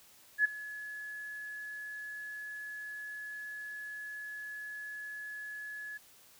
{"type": "tone with ADSR envelope", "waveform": "sine", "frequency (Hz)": 1700, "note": "G#6", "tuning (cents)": 40, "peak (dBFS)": -21, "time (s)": [0.38, 5.98], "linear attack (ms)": 66, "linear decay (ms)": 13, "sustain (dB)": -19, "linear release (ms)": 13, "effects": ["white hiss -60 dBFS RMS until 6.39 s"]}